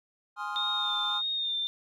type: chord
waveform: triangle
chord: F minor seventh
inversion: first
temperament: equal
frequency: 830.6 / 1046.5 / 1244.5 / 1396.9 Hz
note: Ab5 / C6 / Eb6 / F6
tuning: 0 / 0 / 0 / 0 cents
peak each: -36 dBFS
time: 0.36-1.22 s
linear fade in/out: 50 ms
type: tone with vibrato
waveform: sine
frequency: 3647 Hz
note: A#7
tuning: 39 cents flat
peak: -28 dBFS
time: 0.56-1.67 s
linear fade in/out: 0 ms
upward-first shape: sine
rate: 1.7 Hz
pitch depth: 34 cents each way
effects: none